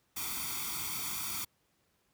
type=noise with comb filter; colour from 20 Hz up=white; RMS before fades=-37 dBFS; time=0.16-1.45 s; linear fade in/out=10 ms; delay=0.87 ms; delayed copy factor=+1; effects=pink hiss -74 dBFS RMS until 2.13 s + high-pass 60 Hz 12 dB/octave